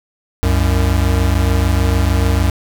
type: tone pair together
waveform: square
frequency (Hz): 65.41 / 92.12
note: C2 / F#2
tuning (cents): 0 / -7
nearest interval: tritone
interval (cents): 593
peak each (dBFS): -15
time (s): 0.43-2.5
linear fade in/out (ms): 0
effects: 7-bit